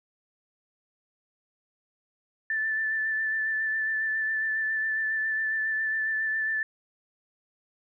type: tone with vibrato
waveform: sine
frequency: 1760 Hz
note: A6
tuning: in tune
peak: -25 dBFS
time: 2.5-6.63 s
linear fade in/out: 2 ms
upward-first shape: sine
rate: 7.3 Hz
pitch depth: 19 cents each way
effects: none